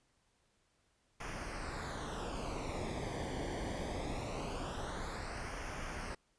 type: noise with flanger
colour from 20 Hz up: brown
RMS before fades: -41 dBFS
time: 1.2-6.15 s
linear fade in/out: 5 ms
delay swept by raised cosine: 0.25 to 0.76 ms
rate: 0.22 Hz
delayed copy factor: -0.75
effects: pink hiss -75 dBFS RMS until 6.38 s + resampled to 22050 Hz